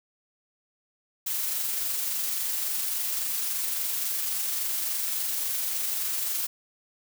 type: noise with amplitude modulation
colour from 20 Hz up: blue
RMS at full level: -28 dBFS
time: 1.26-6.47 s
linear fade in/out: 10 ms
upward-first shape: sine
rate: 23.6 Hz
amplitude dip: 25%
effects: none